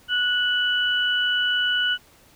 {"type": "tone pair together", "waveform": "sine", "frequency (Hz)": [1470.4, 2963], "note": ["F#6", "F#7"], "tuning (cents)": [-11, 2], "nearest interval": "octave", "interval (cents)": 1213, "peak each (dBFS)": -22, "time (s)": [0.08, 1.98], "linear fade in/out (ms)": 50, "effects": ["pink hiss -54 dBFS RMS until 2.35 s"]}